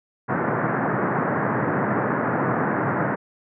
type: band-pass noise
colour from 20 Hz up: pink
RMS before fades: -23 dBFS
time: 0.28-3.16 s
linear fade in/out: 20 ms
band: 120 to 1800 Hz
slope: 48 dB/octave
effects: none